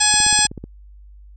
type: harmonic tone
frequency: 842 Hz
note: G#5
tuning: 24 cents sharp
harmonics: 1 / 2 / 3 / 4 / 5 / 6 / 7 / 9 / 10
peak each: -23 / -23 / -25 / -22 / -25 / -21 / -23 / -20 / -19 dBFS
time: 0-0.47 s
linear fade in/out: 10 ms
type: click train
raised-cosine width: 3 ms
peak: -18 dBFS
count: 9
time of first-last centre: 0.14-0.64 s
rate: 16 Hz
effects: added 50 Hz sine -40 dBFS peak until 1.36 s